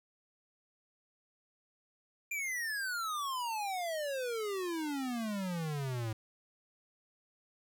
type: exponential sweep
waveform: square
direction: down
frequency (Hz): 2403 to 107.7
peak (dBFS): -35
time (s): 2.31-6.13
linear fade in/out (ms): 5
effects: none